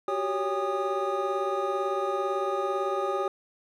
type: tone cluster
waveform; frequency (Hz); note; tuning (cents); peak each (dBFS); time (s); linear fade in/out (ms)
triangle; 372.8 / 390.7 / 559 / 807 / 1234; F#4 / G4 / C#5 / G#5 / D#6; +13 / -6 / +14 / -50 / -15; -33 / -29 / -30 / -32 / -30; 0.08-3.28; 2
effects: none